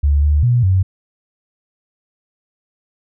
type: tone with pitch steps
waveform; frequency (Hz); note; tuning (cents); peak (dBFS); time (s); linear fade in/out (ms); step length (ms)
sine; 71.9 / 74.1 / 121.7 / 93.8; D2 / D2 / B2 / F#2; -36 / +16 / -25 / +24; -10; 0.03-0.83; 10; 200
effects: none